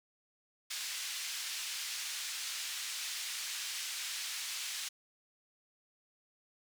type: band-pass noise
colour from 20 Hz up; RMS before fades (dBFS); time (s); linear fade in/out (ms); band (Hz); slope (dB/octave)
white; -40; 0.7-4.89; 10; 2000 to 6500; 12
effects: none